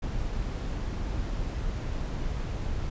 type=noise; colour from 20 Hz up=brown; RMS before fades=-31 dBFS; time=0.02-2.9 s; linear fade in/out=10 ms; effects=resampled to 16000 Hz